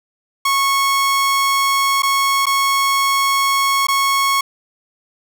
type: tone with dropouts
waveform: sawtooth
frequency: 1100 Hz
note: C#6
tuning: 14 cents flat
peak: -10 dBFS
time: 0.45-4.41 s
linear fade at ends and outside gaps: 5 ms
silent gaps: 2.022-2.031 / 2.457-2.466 / 3.87-3.884 s
effects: none